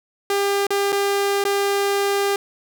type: tone with dropouts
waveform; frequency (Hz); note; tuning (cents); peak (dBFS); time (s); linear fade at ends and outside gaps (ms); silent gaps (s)
sawtooth; 400; G4; +35; -14; 0.3-2.36; 2; 0.668-0.705 / 0.922-0.926 / 1.44-1.451
effects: none